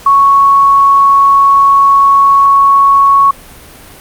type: tone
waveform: sine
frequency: 1108.7 Hz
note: C#6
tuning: in tune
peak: -3 dBFS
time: 0.06-3.31 s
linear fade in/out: 5 ms
effects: pink hiss -34 dBFS RMS until 4 s + Opus 48 kbps